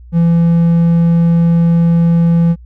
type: tone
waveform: triangle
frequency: 168.4 Hz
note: E3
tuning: 37 cents sharp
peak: -5 dBFS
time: 0.12-2.56 s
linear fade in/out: 50 ms
effects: added 60 Hz sine -33 dBFS peak until 2.65 s